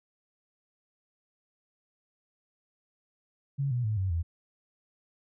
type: tone with pitch steps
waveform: sine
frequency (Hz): 139 / 122.41 / 107.8 / 94.94 / 83.61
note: C#3 / B2 / A2 / F#2 / E2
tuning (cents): +5 / -15 / -35 / +45 / +25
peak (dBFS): -26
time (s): 3.58-4.23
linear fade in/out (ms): 20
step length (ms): 130
effects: none